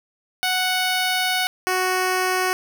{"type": "tone pair in turn", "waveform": "10% pulse", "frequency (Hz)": [740, 370], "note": ["F#5", "F#4"], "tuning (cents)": [0, 0], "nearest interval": "octave", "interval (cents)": 1200, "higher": "first", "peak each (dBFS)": -11, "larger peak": "neither", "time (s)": [[0.43, 1.47], [1.67, 2.53]], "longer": "first", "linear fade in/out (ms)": 0, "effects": []}